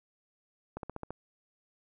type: slowing click train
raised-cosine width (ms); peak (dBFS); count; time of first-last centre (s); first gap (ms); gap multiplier
1; -24; 6; 0.77-1.106; 62; 1.04
effects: none